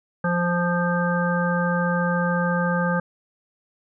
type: harmonic tone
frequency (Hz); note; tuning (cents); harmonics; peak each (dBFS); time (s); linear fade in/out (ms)
174.61; F3; 0; 1 / 3 / 5 / 7 / 9; -22 / -26 / -30 / -29 / -27; 0.24-3; 5
effects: none